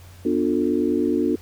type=chord; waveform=sine; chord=B half-diminished seventh; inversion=none; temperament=just; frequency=246.9 / 296.3 / 355.6 / 444.5 Hz; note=B3 / D4 / F4 / A4; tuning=0 / +15 / +31 / +18 cents; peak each=-24 / -22 / -23 / -27 dBFS; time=0.25-1.36 s; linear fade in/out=5 ms; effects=added 90 Hz sine -42 dBFS peak until 1.41 s + pink hiss -50 dBFS RMS until 1.41 s